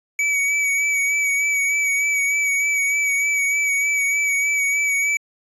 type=tone with vibrato; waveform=square; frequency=2274 Hz; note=C#7; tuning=44 cents sharp; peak=-18 dBFS; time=0.19-5.17 s; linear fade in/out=2 ms; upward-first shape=sine; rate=3.3 Hz; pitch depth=29 cents each way; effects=resampled to 24000 Hz